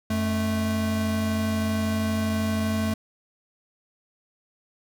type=tone pair together; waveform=square; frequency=90.4 / 218.6 Hz; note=F#2 / A3; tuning=-40 / -11 cents; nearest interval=octave + minor third; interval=1529 cents; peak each=-29 / -25 dBFS; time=0.1-2.94 s; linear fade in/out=5 ms; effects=none